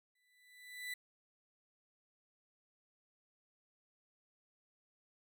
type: tone with exponential growth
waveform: 35% pulse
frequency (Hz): 1986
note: B6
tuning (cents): +9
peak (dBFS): -37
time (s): 0.15-0.94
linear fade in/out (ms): 5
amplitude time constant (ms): 170
effects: none